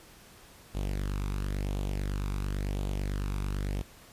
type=tone with flanger; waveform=sawtooth; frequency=49 Hz; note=G1; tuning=in tune; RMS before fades=-32 dBFS; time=0.74-3.83 s; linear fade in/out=20 ms; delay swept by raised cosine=0.28 to 0.83 ms; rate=0.95 Hz; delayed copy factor=+0.65; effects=pink hiss -54 dBFS RMS until 4.12 s + resampled to 32000 Hz